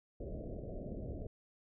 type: low-pass noise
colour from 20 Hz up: pink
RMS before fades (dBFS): -43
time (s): 0.2-1.27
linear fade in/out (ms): 5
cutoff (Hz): 670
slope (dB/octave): 96
effects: none